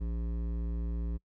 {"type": "tone with hard clipping", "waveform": "triangle", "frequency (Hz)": 57.4, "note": "A#1", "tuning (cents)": -26, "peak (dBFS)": -33, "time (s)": [0, 1.18], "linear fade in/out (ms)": 20, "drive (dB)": 16, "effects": ["noise-tail reverb RT60 0.1 s tail -26 dB re dry"]}